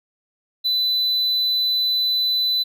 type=tone; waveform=triangle; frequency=4000 Hz; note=B7; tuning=21 cents sharp; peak=-16 dBFS; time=0.64-2.64 s; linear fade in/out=20 ms; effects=none